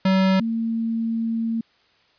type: tone pair in turn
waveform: square / sine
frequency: 190 / 227.3 Hz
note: F#3 / A#3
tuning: +46 / -43 cents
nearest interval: minor third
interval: 311 cents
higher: second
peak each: -16 / -21 dBFS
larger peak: first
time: 0.05-0.4 / 0.4-1.61 s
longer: second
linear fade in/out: 5 ms
effects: white hiss -60 dBFS RMS until 2.18 s + resampled to 11025 Hz